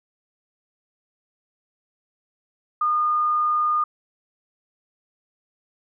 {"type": "tone", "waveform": "sine", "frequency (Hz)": 1220, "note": "D#6", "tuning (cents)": -34, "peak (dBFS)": -18, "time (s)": [2.81, 3.84], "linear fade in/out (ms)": 5, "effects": []}